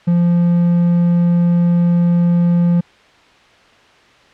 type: tone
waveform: triangle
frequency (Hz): 173.1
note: F3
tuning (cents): -15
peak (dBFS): -8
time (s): 0.07-2.81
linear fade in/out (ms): 10
effects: white hiss -47 dBFS RMS until 4.33 s + low-pass 3000 Hz 12 dB/octave